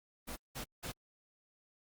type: noise bursts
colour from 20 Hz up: pink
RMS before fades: -42 dBFS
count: 3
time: 0.27-0.924 s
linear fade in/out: 20 ms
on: 98 ms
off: 180 ms
effects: Opus 24 kbps